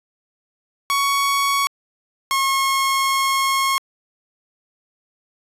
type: tone pair in turn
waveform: sawtooth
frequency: 1116 / 1084.2 Hz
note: C#6 / C#6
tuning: +11 / -39 cents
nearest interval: minor second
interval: 50 cents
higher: first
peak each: -13 dBFS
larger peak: neither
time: 0.9-1.67 / 2.31-3.78 s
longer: second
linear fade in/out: 0 ms
effects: resampled to 32000 Hz